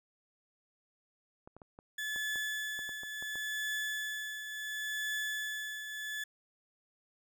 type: clicks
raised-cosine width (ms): 1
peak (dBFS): -36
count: 11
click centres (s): 1.475 / 1.566 / 1.618 / 1.789 / 2.161 / 2.358 / 2.791 / 2.892 / 3.034 / 3.225 / 3.356
type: tone with tremolo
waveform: 35% pulse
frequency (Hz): 1723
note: A6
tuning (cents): -37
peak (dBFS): -31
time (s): 1.98-6.24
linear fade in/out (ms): 5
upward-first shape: triangle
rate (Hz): 0.71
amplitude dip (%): 60
effects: none